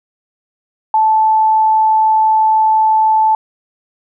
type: tone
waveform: sine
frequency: 874 Hz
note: A5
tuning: 12 cents flat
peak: -8 dBFS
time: 0.94-3.35 s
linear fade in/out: 2 ms
effects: none